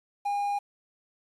triangle tone with quantisation, 812 Hz, G#5, 39 cents flat, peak -24 dBFS, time 0.25-0.59 s, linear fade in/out 10 ms, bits 9, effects resampled to 32000 Hz

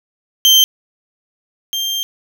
35% pulse tone pair in turn, 3130 / 3176 Hz, G7 / G7, -3 / +22 cents, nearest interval unison, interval 25 cents, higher second, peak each -5 / -16 dBFS, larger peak first, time 0.45-0.64 / 1.73-2.03 s, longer second, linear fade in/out 0 ms, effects none

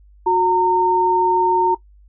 sine tone pair together, 364.6 / 916.5 Hz, F#4 / A#5, -25 / -30 cents, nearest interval octave + major third, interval 1595 cents, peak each -18 / -14 dBFS, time 0.26-1.75 s, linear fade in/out 10 ms, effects noise-tail reverb RT60 0.1 s tail -18 dB re dry + added 50 Hz sine -45 dBFS peak until 2.08 s

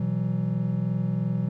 triangle chord, B suspended fourth, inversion none, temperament equal with one note detuned, 123.47 / 164.81 / 187.69 Hz, B2 / E3 / F#3, 0 / 0 / +25 cents, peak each -26 / -26 / -26 dBFS, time 0-1.49 s, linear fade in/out 5 ms, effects none

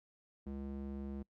square tone with band-pass filter, 68.6 Hz, C#2, 17 cents flat, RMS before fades -43 dBFS, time 0.46-1.23 s, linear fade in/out 10 ms, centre 230 Hz, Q 1.4, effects noise-tail reverb RT60 0.1 s tail -25 dB re dry

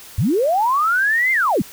sine linear two-way sweep, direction up then down, 76.2 to 2123 to 122.2 Hz, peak -14 dBFS, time 0.18-1.62 s, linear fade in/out 5 ms, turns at 1.32 s, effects white hiss -40 dBFS RMS until 1.72 s

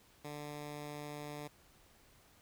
10% pulse tone, 147.6 Hz, D3, 9 cents sharp, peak -35 dBFS, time 0.24-1.48 s, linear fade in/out 10 ms, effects pink hiss -65 dBFS RMS until 2.41 s

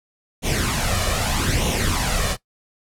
pink noise with flanger, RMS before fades -21 dBFS, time 0.42-2.37 s, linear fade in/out 50 ms, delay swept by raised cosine 0.31 to 1.71 ms, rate 0.8 Hz, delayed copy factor +0.6, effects noise-tail reverb RT60 0.1 s tail -17 dB re dry + low-pass 11000 Hz 12 dB/octave

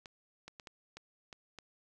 clicks, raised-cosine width 0.2 ms, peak -30 dBFS, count 7, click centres 0.058 / 0.48 / 0.598 / 0.672 / 0.97 / 1.328 / 1.587 s, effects none

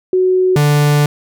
sine / 45% pulse tone pair in turn, 370.3 / 146.95 Hz, F#4 / D3, +1 / +1 cents, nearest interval octave + major third, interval 1600 cents, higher first, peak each -9 dBFS, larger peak neither, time 0.13-0.56 / 0.56-1.06 s, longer second, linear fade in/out 2 ms, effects none

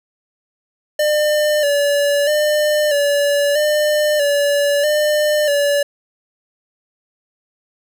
square tone with vibrato, 587.3 Hz, D5, in tune, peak -14 dBFS, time 0.99-5.83 s, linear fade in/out 5 ms, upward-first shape square, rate 0.78 Hz, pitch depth 41 cents each way, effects none

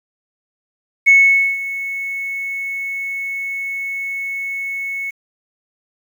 sine tone with ADSR envelope, 2203 Hz, C#7, 11 cents flat, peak -4 dBFS, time 1.06-5.11 s, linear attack 22 ms, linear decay 490 ms, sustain -17 dB, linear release 15 ms, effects tanh soft clip ceiling -2 dBFS + 7-bit

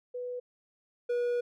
sine / triangle tone pair in turn, 493.9 / 483.7 Hz, B4 / B4, 0 / -36 cents, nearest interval unison, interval 36 cents, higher first, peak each -34 / -25 dBFS, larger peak second, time 0.14-0.4 / 1.09-1.41 s, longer second, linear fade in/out 10 ms, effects none

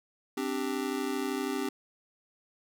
square chord, C suspended second, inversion none, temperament just, 261.6 / 294.3 / 392.4 Hz, C4 / D4 / G4, 0 / +4 / +2 cents, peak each -35 / -36 / -35 dBFS, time 0.37-1.69 s, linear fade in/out 5 ms, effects none

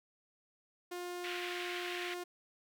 sawtooth tone, 354.9 Hz, F4, 28 cents sharp, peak -36 dBFS, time 0.91-2.24 s, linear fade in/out 10 ms
pink band-pass noise, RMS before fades -43 dBFS, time 1.24-2.14 s, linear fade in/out 0 ms, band 1700 to 3400 Hz, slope 24 dB/octave
effects none

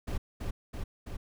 brown noise with echo, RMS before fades -32 dBFS, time 0.07-0.18 s, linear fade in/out 10 ms, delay 330 ms, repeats 3, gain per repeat -2 dB, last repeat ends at 1.17 s, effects none

